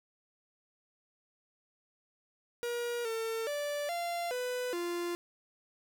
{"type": "tone with pitch steps", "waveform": "45% pulse", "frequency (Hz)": [477.2, 450.8, 583, 690, 498.1, 347.5], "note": ["A#4", "A4", "D5", "F5", "B4", "F4"], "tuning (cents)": [41, 42, -13, -21, 15, -9], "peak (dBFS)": -33, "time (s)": [2.63, 5.15], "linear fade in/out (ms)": 0, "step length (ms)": 420, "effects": []}